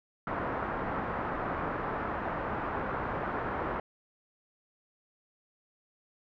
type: low-pass noise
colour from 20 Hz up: white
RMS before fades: -34 dBFS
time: 0.27-3.8 s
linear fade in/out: 2 ms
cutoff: 1400 Hz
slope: 24 dB/octave
effects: none